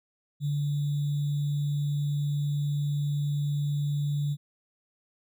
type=tone with sample-and-hold; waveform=sine; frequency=145.2 Hz; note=D3; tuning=19 cents flat; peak=-25 dBFS; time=0.4-4.37 s; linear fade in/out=50 ms; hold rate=3675 Hz; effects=none